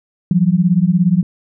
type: beating tone pair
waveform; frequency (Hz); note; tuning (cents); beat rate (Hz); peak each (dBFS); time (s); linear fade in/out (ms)
sine; 169.3 / 186.3; E3 / F#3; +46 / +12; 17; -13; 0.31-1.23; 2
effects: none